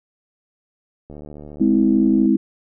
click train, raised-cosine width 2 ms, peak -24 dBFS, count 87, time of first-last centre 1.1-2.257 s, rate 74.3 Hz
sine chord, Ab augmented, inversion none, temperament just, 207.7 / 259.6 / 324.5 Hz, Ab3 / C4 / E4, 0 / -13 / -27 cents, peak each -17 dBFS, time 1.6-2.37 s, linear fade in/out 10 ms
effects none

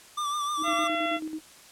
square tone with vibrato, 1179 Hz, D6, 6 cents sharp, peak -28 dBFS, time 0.17-0.88 s, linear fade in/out 10 ms, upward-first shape triangle, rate 6.5 Hz, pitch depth 51 cents each way
sine tone with tremolo, 313.3 Hz, D#4, 12 cents sharp, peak -30 dBFS, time 0.57-1.41 s, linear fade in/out 50 ms, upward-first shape square, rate 9.2 Hz, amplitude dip 55%
harmonic tone, 680 Hz, F5, 46 cents flat, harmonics 1 / 2 / 3 / 4 / 5, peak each -29 / -32 / -34 / -35 / -36 dBFS, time 0.63-1.2 s, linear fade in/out 50 ms
effects white hiss -51 dBFS RMS until 1.71 s + low-pass 10000 Hz 12 dB/octave

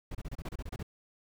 brown noise bursts, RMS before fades -38 dBFS, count 11, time 0.11-0.829 s, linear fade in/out 5 ms, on 39 ms, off 29 ms, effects none

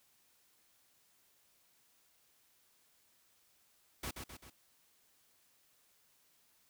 pink noise with echo, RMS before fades -41 dBFS, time 4.03-4.11 s, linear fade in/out 5 ms, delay 130 ms, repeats 3, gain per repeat -5 dB, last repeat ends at 4.5 s, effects white hiss -71 dBFS RMS until 6.69 s

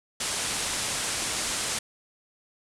white low-pass noise, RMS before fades -30 dBFS, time 0.2-1.79 s, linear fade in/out 5 ms, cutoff 10000 Hz, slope 48 dB/octave, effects none

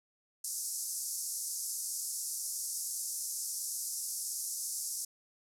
white band-pass noise, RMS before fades -38 dBFS, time 0.44-5.05 s, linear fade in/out 5 ms, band 5200 to 12000 Hz, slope 48 dB/octave, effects none

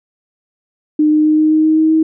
sine tone with pitch steps, 304 / 305.9 / 307.9 / 309.9 / 311.8 / 313.8 / 315.8 / 317.8 Hz, D#4 / D#4 / D#4 / D#4 / D#4 / D#4 / D#4 / D#4, -40 / -29 / -18 / -7 / +4 / +15 / +26 / +37 cents, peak -8 dBFS, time 0.99-2.03 s, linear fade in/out 5 ms, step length 130 ms, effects none

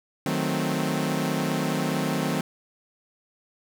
sawtooth chord, D# diminished seventh, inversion none, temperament equal, 155.56 / 185 / 220 / 261.6 Hz, D#3 / F#3 / A3 / C4, 0 / 0 / 0 / 0 cents, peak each -25 / -26 / -27 / -25 dBFS, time 0.26-2.41 s, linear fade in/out 2 ms, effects none

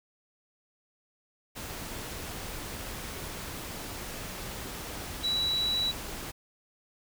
sine tone in noise, 3922 Hz, B7, 13 cents flat, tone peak -26 dBFS, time 5.23-5.92 s, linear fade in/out 20 ms, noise pink, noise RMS -39 dBFS, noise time 1.55-6.32 s, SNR +10 dB, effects none

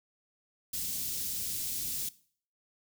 white band-stop noise, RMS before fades -35 dBFS, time 0.73-2.09 s, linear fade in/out 5 ms, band 230 to 4500 Hz, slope 12 dB/octave, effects noise-tail reverb RT60 0.5 s tail -19 dB re dry

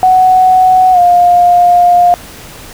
sine tone with pitch glide, 743 to 706.6 Hz, F#5 to F5, +7 to +20 cents, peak -3 dBFS, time 0.03-2.14 s, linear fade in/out 0 ms, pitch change -87 cents, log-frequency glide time 0.92-0.99 s, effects pink hiss -31 dBFS RMS until 2.73 s

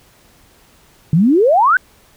sine exponential sweep, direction up, 146.83 to 1582 Hz, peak -8 dBFS, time 1.13-1.77 s, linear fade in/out 2 ms, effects pink hiss -50 dBFS RMS until 2.16 s

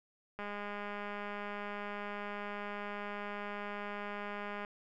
click train, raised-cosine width 0.5 ms, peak -27 dBFS, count 874, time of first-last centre 0.39-4.649 s, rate 205 Hz, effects none

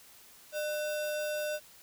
sine tone with sample-and-hold, 603 Hz, D5, 46 cents sharp, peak -31 dBFS, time 0.52-1.6 s, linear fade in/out 50 ms, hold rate 2100 Hz, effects white hiss -56 dBFS RMS until 1.82 s

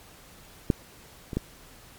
clicks, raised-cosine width 3 ms, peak -7 / -21 / -12 dBFS, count 3, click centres 0.702 / 1.332 / 1.37 s, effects pink hiss -51 dBFS RMS until 1.98 s + MP3 96 kbps

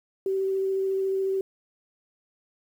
sine tone with vibrato, 385.1 Hz, G4, 31 cents flat, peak -23 dBFS, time 0.26-1.41 s, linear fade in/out 2 ms, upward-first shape sine, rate 14 Hz, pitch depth 9 cents each way, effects 9-bit

